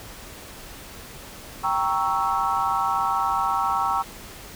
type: chord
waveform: sine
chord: G diminished seventh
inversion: none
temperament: equal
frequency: 784 / 932.3 / 1108.7 / 1318.5 Hz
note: G5 / Bb5 / Db6 / Fb6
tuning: 0 / 0 / 0 / 0 cents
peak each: -26 dBFS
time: 1.63-4.03 s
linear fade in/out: 20 ms
effects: pink hiss -41 dBFS RMS until 4.55 s